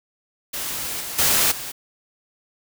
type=noise with level steps; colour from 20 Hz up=white; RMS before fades=-28 / -31 / -18 / -32 dBFS; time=0.53-1.72 s; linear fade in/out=10 ms; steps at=1 / 1.18 / 1.51 s; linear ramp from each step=10 ms; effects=none